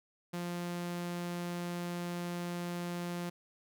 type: tone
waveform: sawtooth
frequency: 174.61 Hz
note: F3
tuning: in tune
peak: -32 dBFS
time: 0.33-3.3 s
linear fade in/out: 10 ms
effects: none